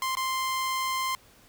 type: tone with dropouts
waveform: sawtooth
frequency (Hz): 1046.5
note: C6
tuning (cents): 0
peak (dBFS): -23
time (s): 0.02-1.15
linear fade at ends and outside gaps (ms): 1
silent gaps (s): 0.152-0.17
effects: pink hiss -57 dBFS RMS until 1.48 s